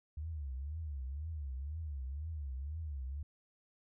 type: tone with vibrato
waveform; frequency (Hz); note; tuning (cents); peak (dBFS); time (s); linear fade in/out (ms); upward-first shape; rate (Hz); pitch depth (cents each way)
sine; 72.5; D2; -22; -38; 0.17-3.23; 5; triangle; 2; 240
effects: none